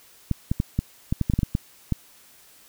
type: clicks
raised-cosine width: 5 ms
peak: -9 dBFS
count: 12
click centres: 0.313 / 0.515 / 0.601 / 0.79 / 1.125 / 1.213 / 1.299 / 1.337 / 1.39 / 1.432 / 1.551 / 1.923 s
effects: white hiss -53 dBFS RMS until 2.68 s